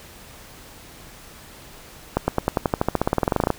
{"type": "accelerating click train", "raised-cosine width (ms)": 1, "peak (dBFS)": -4, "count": 22, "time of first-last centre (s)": [2.17, 3.503], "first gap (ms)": 110, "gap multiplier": 0.94, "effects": ["pink hiss -44 dBFS RMS until 3.58 s"]}